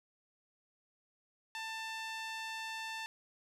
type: tone with band-pass filter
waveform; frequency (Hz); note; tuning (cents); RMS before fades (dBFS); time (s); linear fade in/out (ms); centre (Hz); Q
sawtooth; 890; A5; +20; -42; 1.55-3.06; 0; 2800; 0.81
effects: none